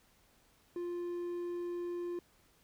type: tone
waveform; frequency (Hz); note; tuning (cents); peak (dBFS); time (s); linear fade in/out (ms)
triangle; 349.6; F4; +2; -34; 0.76-2.19; 2
effects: pink hiss -68 dBFS RMS until 2.63 s